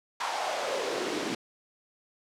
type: noise with high-pass filter sweep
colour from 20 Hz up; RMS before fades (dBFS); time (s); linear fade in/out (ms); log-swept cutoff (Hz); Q
pink; -31; 0.2-1.35; 5; 930 to 260; 3.6
effects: low-pass 6000 Hz 12 dB/octave